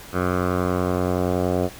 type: tone with low-pass filter sweep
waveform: 10% pulse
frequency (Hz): 90.6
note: F#2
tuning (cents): -36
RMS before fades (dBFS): -22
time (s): 0.12-1.7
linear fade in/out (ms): 50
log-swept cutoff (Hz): 1400 to 700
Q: 2.3
effects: pink hiss -41 dBFS RMS until 1.79 s